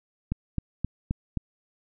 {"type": "click train", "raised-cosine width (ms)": 5, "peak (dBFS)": -14, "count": 5, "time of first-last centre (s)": [0.32, 1.373], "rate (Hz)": 3.8, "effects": []}